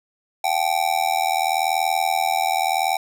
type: tone with amplitude modulation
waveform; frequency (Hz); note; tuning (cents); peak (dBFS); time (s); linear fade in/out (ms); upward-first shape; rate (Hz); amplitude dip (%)
square; 770; G5; -31; -15; 0.44-2.97; 5; sine; 80.8; 100
effects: none